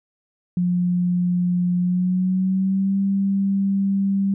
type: tone with pitch glide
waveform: sine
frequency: 177.9 to 196.26 Hz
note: F3 to G3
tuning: +32 to +2 cents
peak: -17 dBFS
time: 0.57-4.34 s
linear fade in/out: 2 ms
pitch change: +170 cents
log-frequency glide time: 1.78-2.98 s
effects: none